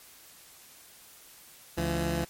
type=tone pair together; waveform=15% pulse; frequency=71 / 168.97 Hz; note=C#2 / E3; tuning=+42 / +43 cents; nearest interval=octave + minor third; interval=1501 cents; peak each=-25 / -23 dBFS; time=1.77-2.25 s; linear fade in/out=10 ms; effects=white hiss -53 dBFS RMS until 2.29 s + MP3 64 kbps